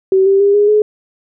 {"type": "tone with pitch steps", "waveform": "sine", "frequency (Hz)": [381.5, 391.5, 401.9, 412.4, 423.3], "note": ["G4", "G4", "G4", "G#4", "G#4"], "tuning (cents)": [-47, -2, 43, -12, 33], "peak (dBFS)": -7, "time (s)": [0.12, 0.82], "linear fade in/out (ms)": 2, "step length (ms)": 140, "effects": []}